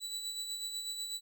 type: tone with tremolo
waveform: 30% pulse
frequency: 3951 Hz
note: B7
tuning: in tune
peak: -33 dBFS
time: 0-1.21 s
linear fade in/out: 50 ms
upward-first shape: sine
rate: 8.1 Hz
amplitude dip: 45%
effects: none